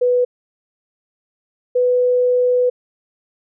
sine tone pair in turn, 493.9 / 496.3 Hz, B4 / B4, 0 / +8 cents, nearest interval unison, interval 8 cents, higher second, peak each -12 dBFS, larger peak neither, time 0.01-0.25 / 1.75-2.7 s, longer second, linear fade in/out 10 ms, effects none

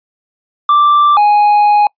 triangle tone pair in turn, 1174.7 / 830.6 Hz, D6 / G#5, 0 / 0 cents, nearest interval tritone, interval 600 cents, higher first, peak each -4 dBFS, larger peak neither, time 0.69-1.17 / 1.17-1.87 s, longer second, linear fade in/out 2 ms, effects noise-tail reverb RT60 0.1 s tail -26 dB re dry + resampled to 11025 Hz

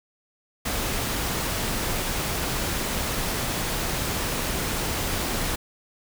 pink noise, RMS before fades -27 dBFS, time 0.65-5.56 s, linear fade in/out 10 ms, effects none

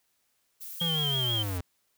violet noise, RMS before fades -41 dBFS, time 0.6-1.59 s, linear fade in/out 20 ms
sine tone with vibrato, 3199 Hz, G7, 34 cents sharp, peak -27 dBFS, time 0.8-1.43 s, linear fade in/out 10 ms, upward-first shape triangle, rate 6.1 Hz, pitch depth 55 cents each way
square linear sweep, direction down, 171.9 to 85.6 Hz, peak -31 dBFS, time 0.81-1.61 s, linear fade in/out 5 ms
effects white hiss -73 dBFS RMS until 1.97 s

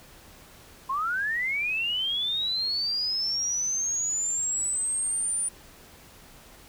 sine linear sweep, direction up, 1029 to 9410 Hz, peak -25 dBFS, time 0.89-5.49 s, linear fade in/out 10 ms, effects pink hiss -51 dBFS RMS until 6.68 s

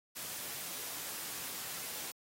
white noise, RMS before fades -42 dBFS, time 0.15-2.12 s, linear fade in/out 20 ms, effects high-pass 100 Hz 12 dB/octave + AAC 48 kbps

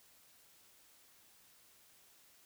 silence, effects white hiss -65 dBFS RMS until 2.45 s

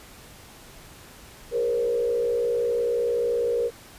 sine tone with frequency modulation, 473.4 Hz, A#4, 27 cents sharp, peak -21 dBFS, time 1.51-3.71 s, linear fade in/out 50 ms, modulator 59.7 Hz, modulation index 0.75, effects pink hiss -47 dBFS RMS until 3.98 s + resampled to 32000 Hz

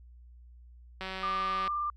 click train, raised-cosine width 0.3 ms, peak -22 dBFS, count 127, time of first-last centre 1.01-1.677 s, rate 189 Hz
sine tone with vibrato, 1189 Hz, D6, 21 cents sharp, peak -29 dBFS, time 1.23-1.9 s, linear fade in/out 2 ms, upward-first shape sine, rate 19 Hz, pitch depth 17 cents each way
effects added 60 Hz sine -50 dBFS peak until 1.96 s

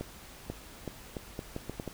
accelerating click train, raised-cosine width 2 ms, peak -22 dBFS, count 9, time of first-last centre 0.01-1.877 s, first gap 490 ms, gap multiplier 0.77, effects added 50 Hz sine -55 dBFS peak until 1.93 s + pink hiss -50 dBFS RMS until 1.93 s

